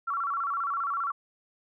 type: tone with vibrato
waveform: sine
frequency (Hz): 1241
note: D#6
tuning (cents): -5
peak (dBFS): -27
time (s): 0.07-1.12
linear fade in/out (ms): 10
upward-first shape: square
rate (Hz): 15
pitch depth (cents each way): 160
effects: none